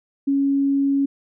sine tone, 277.2 Hz, C#4, in tune, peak -16 dBFS, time 0.27-1.06 s, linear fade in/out 10 ms, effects none

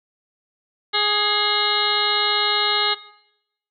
harmonic tone with a mistuned harmonic, 415.3 Hz, G#4, in tune, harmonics 1 / 2 / 3 / 4 / 5 / 7 / 8 / 9 / 10, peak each -29 / -27 / -26 / -28 / -26 / -28 / -29 / -23 / -24 dBFS, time 0.93-2.95 s, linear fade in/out 20 ms, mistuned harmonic 5, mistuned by +37 cents, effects noise-tail reverb RT60 0.8 s tail -18 dB re dry

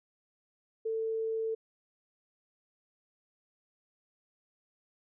sine tone, 446 Hz, A4, 23 cents sharp, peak -30 dBFS, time 0.85-1.55 s, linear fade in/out 10 ms, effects none

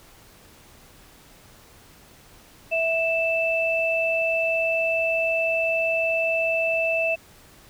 sine tone pair together, 655.6 / 2642 Hz, E5 / E7, -10 / +3 cents, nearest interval 2 octaves, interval 2413 cents, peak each -23 dBFS, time 2.71-7.16 s, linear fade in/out 20 ms, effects pink hiss -51 dBFS RMS until 7.69 s

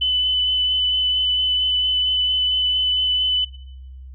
sine tone with vibrato, 3008 Hz, F#7, 28 cents sharp, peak -16 dBFS, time 0.01-3.45 s, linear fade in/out 10 ms, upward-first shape sine, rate 4.4 Hz, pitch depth 10 cents each way, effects noise-tail reverb RT60 0.8 s tail -20 dB re dry + added 65 Hz sine -35 dBFS peak until 4.14 s

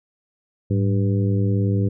harmonic tone with a mistuned harmonic, 98 Hz, G2, in tune, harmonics 1 / 2 / 3 / 4 / 5, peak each -18 / -24 / -28 / -30 / -32 dBFS, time 0.7-1.89 s, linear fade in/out 10 ms, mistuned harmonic 1, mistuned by +120 cents, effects none

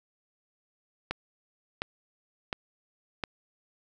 click train, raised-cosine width 0.3 ms, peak -14 dBFS, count 4, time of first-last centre 1.11-3.238 s, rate 1.41 Hz, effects none

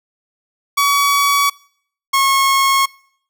sawtooth tone pair in turn, 1133 / 1089.4 Hz, C#6 / C#6, +37 / -30 cents, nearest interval minor second, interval 67 cents, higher first, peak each -8 dBFS, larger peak neither, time 0.77-1.5 / 2.13-2.86 s, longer neither, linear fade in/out 10 ms, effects noise-tail reverb RT60 0.6 s tail -24 dB re dry

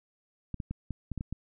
clicks, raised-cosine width 5 ms, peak -22 dBFS, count 8, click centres 0.543 / 0.602 / 0.71 / 0.907 / 1.117 / 1.177 / 1.209 / 1.326 s, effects none

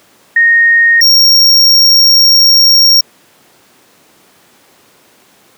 sine / square tone pair in turn, 1856 / 5562 Hz, A#6 / F8, -8 / -8 cents, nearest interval octave + perfect fifth, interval 1900 cents, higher second, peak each -4 dBFS, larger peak neither, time 0.36-1.01 / 1.01-3.01 s, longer second, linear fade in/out 5 ms, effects pink hiss -46 dBFS RMS until 5.57 s + high-pass 200 Hz 12 dB/octave

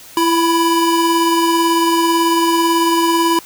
square tone pair together, 335.3 / 987.8 Hz, E4 / B5, +30 / 0 cents, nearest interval octave + perfect fifth, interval 1870 cents, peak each -15 / -16 dBFS, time 0.17-3.39 s, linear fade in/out 2 ms, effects white hiss -39 dBFS RMS until 3.45 s

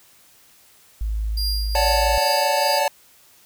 sine tone, 53.5 Hz, A1, 48 cents flat, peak -21 dBFS, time 1.01-2.18 s, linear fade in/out 0 ms
45% pulse tone with tremolo, 4800 Hz, D8, 37 cents sharp, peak -22 dBFS, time 1.37-2.79 s, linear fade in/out 5 ms, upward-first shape triangle, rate 2.4 Hz, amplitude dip 70%
square chord, D major seventh, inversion third, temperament equal with one note detuned, 562.1 / 587.3 / 740 / 880 Hz, C#5 / D5 / F#5 / A5, +24 / 0 / 0 / 0 cents, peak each -25 / -25 / -26 / -22 dBFS, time 1.75-2.88 s, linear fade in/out 2 ms
effects white hiss -53 dBFS RMS until 3.45 s

